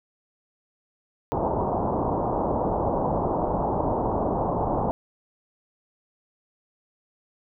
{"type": "low-pass noise", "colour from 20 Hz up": "white", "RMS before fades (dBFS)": -25, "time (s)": [1.32, 4.91], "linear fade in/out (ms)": 0, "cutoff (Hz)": 960, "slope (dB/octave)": 48, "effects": []}